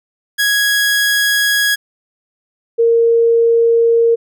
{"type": "tone pair in turn", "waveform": ["sawtooth", "sine"], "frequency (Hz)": [1661.2, 462.8], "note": ["G#6", "A#4"], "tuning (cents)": [0, -13], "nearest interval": "octave + minor seventh", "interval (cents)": 2213, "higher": "first", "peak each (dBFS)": -8, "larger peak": "neither", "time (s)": [[0.38, 1.76], [2.78, 4.16]], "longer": "neither", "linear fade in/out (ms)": 20, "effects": []}